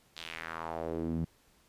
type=tone with band-pass filter sweep; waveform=sawtooth; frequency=82 Hz; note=E2; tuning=9 cents flat; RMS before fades=-37 dBFS; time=0.16-1.25 s; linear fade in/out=10 ms; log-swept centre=4000 to 170 Hz; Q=2.4; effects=pink hiss -66 dBFS RMS until 1.68 s + resampled to 32000 Hz